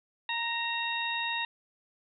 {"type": "harmonic tone with a mistuned harmonic", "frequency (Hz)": 932.3, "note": "A#5", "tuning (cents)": 0, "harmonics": [1, 2, 3, 4], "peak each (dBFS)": [-35, -35, -35, -35], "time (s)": [0.29, 1.45], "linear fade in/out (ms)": 2, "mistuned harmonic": 3, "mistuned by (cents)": -34, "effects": []}